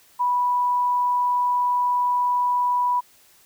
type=tone; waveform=sine; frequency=983 Hz; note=B5; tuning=8 cents flat; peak=-18 dBFS; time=0.19-3.01 s; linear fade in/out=20 ms; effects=white hiss -55 dBFS RMS until 3.45 s